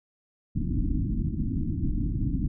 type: low-pass noise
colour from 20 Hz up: pink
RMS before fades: -27 dBFS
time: 0.55-2.48 s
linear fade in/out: 10 ms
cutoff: 320 Hz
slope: 96 dB/octave
effects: none